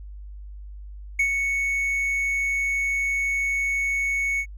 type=tone with ADSR envelope; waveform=triangle; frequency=2217 Hz; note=C#7; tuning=in tune; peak=-15 dBFS; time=1.19-4.46 s; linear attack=6 ms; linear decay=81 ms; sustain=-5 dB; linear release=65 ms; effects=added 50 Hz sine -36 dBFS peak until 4.57 s